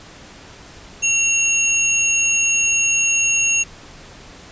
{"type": "tone pair together", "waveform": "sine", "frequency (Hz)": [2745, 6544], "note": ["F7", "G#8"], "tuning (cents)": [-31, -26], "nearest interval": "octave + minor third", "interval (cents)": 1505, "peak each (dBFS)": -17, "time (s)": [1.02, 3.64], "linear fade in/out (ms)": 20, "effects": ["pink hiss -41 dBFS RMS until 4.51 s", "resampled to 16000 Hz"]}